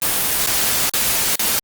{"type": "noise with dropouts", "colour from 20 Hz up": "white", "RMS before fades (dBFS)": -18, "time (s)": [0.02, 1.59], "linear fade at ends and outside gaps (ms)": 0, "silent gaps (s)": [[0.462, 0.472], [0.895, 0.937], [1.356, 1.394]], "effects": ["Opus 24 kbps"]}